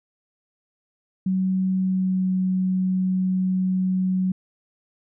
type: tone with pitch glide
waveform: sine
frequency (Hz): 187.8 to 186.07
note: F#3 to F#3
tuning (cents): +26 to +10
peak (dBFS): -19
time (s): 1.26-4.32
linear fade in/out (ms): 5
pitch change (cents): -16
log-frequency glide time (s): 1.74-2.32
effects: none